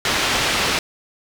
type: low-pass noise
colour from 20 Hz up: white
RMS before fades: -20 dBFS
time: 0.05-0.79 s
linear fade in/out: 2 ms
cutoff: 3900 Hz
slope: 12 dB/octave
effects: none